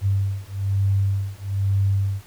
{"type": "beating tone pair", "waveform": "sine", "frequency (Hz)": [97.8, 98.9], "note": ["G2", "G2"], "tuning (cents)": [-4, 16], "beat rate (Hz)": 1.1, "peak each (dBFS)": -22, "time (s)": [0.01, 2.22], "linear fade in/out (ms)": 50, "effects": ["pink hiss -49 dBFS RMS until 2.26 s"]}